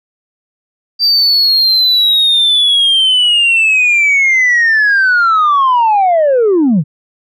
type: linear sweep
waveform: sine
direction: down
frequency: 4699 to 133.9 Hz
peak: -5 dBFS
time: 0.99-6.84 s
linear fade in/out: 50 ms
effects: tanh soft clip ceiling -5 dBFS